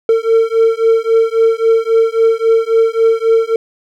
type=beating tone pair; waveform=triangle; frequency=450.6 / 454.3 Hz; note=A4 / A#4; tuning=+41 / -45 cents; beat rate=3.7 Hz; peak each=-10 dBFS; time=0.09-3.56 s; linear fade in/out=2 ms; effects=none